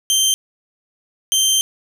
20% pulse tone pair in turn, 3136 / 3136 Hz, G7 / G7, 0 / 0 cents, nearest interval unison, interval 0 cents, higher neither, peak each -8 dBFS, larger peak neither, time 0.1-0.34 / 1.32-1.61 s, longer second, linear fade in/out 0 ms, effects none

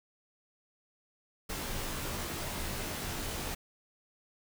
pink noise with comb filter, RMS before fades -37 dBFS, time 1.49-3.55 s, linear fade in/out 10 ms, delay 19 ms, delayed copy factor -0.95, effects none

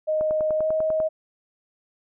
sine tone with pitch glide, 621 to 630.4 Hz, D#5 to D#5, -3 to +23 cents, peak -20 dBFS, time 0.07-1.09 s, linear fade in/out 20 ms, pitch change +26 cents, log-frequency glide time 0.56-0.69 s
click train, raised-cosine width 1 ms, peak -20 dBFS, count 9, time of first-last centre 0.21-1.002 s, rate 10.1 Hz
effects none

